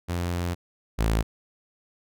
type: tone pair in turn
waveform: sawtooth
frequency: 87.31 / 55 Hz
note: F2 / A1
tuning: 0 / 0 cents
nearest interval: minor sixth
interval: 800 cents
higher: first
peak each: -22 / -17 dBFS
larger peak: second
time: 0.08-0.55 / 0.98-1.23 s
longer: first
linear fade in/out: 20 ms
effects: none